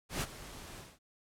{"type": "noise with ADSR envelope", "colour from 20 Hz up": "pink", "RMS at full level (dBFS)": -33, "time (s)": [0.09, 0.99], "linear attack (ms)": 130, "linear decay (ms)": 36, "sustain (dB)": -15, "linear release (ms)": 220, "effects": ["low-pass 12000 Hz 12 dB/octave"]}